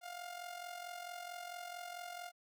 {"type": "tone with amplitude modulation", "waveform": "sawtooth", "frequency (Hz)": 706, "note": "F5", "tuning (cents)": 19, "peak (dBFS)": -38, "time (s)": [0.01, 2.32], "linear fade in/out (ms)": 50, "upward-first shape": "sine", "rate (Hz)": 44.5, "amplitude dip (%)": 65, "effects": []}